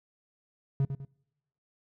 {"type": "tone with echo", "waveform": "triangle", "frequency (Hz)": 136.9, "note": "C#3", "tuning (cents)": -21, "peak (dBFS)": -21, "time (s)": [0.8, 0.85], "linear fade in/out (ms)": 2, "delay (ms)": 100, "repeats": 2, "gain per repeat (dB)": -8, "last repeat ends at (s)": 1.05, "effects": ["noise-tail reverb RT60 0.9 s tail -25 dB re dry"]}